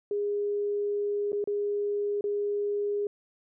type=tone with dropouts; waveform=sine; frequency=410 Hz; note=G#4; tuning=22 cents flat; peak=-26 dBFS; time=0.11-3.07 s; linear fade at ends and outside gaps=2 ms; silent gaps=1.32-1.329 / 1.441-1.474 / 2.21-2.24 s; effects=none